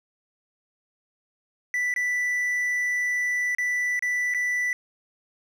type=tone with dropouts; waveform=triangle; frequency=1975.5 Hz; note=B6; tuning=in tune; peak=-21 dBFS; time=1.74-4.73 s; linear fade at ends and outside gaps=1 ms; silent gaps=1.94-1.962 / 3.549-3.584 / 3.993-4.024 / 4.339-4.346 s; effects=none